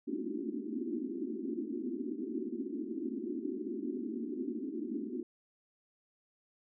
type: band-pass noise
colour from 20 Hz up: pink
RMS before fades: -38 dBFS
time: 0.07-5.23 s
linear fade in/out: 5 ms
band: 220 to 380 Hz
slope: 96 dB/octave
effects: none